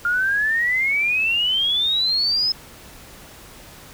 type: exponential sweep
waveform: sine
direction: up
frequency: 1400 to 5170 Hz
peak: -17 dBFS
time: 0.05-2.52 s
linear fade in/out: 2 ms
effects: pink hiss -43 dBFS RMS until 3.93 s